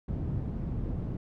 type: low-pass noise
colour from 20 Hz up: white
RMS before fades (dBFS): -33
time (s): 0.08-1.17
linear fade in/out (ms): 5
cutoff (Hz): 140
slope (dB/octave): 12
effects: none

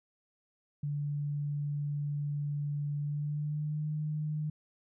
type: tone with pitch glide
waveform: sine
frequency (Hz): 145.5 to 152.21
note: D3 to D#3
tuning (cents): -16 to -38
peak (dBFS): -31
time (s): 0.83-4.5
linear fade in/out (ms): 5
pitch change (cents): +78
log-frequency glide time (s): 2.98-3.88
effects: none

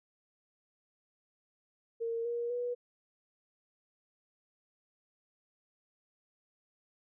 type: tone with pitch steps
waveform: sine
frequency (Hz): 460.5 / 473.4 / 486.8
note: A#4 / A#4 / B4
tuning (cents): -21 / +27 / -25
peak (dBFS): -32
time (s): 2-2.75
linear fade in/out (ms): 20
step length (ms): 250
effects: none

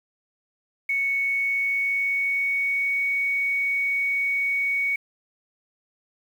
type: tone with pitch glide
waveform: sine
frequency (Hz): 2217 to 2234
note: C#7 to C#7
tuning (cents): 0 to +13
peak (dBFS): -21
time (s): 0.89-4.96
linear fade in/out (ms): 5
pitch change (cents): +13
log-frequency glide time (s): 1.08-3.04
effects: 8-bit

